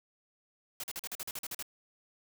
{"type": "noise bursts", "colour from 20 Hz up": "white", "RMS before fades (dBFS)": -39, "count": 11, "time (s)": [0.8, 1.626], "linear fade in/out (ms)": 2, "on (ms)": 36, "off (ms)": 43, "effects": []}